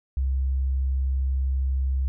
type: tone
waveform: sine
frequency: 66.3 Hz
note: C2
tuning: 23 cents sharp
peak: -21 dBFS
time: 0.17-2.08 s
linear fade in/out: 0 ms
effects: none